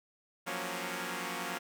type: chord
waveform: 5% pulse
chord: Gb major seventh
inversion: third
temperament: equal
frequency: 174.61 / 185 / 233.1 / 277.2 Hz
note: F3 / Gb3 / Bb3 / Db4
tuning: 0 / 0 / 0 / 0 cents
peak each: -30 dBFS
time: 0.46-1.59 s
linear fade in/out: 20 ms
effects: none